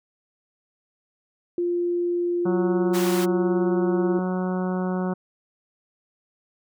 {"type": "tone", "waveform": "sine", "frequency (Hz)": 349.2, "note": "F4", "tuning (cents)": 0, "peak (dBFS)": -21, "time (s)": [1.58, 4.19], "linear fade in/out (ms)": 2}
{"type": "harmonic tone", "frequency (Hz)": 183.9, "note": "F#3", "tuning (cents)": -10, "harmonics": [1, 2, 3, 4, 5, 6, 7, 8], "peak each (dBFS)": [-24, -30, -34, -36, -38, -40, -41, -42], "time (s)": [2.45, 5.14], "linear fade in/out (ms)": 10}
{"type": "high-pass noise", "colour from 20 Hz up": "pink", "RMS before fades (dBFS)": -32, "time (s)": [2.93, 3.26], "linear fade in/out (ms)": 20, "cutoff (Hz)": 740, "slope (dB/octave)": 48}
{"effects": []}